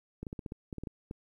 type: clicks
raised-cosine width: 3 ms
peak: -26 dBFS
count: 11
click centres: 0.23 / 0.268 / 0.329 / 0.392 / 0.462 / 0.521 / 0.728 / 0.783 / 0.836 / 0.872 / 1.111 s
effects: 11-bit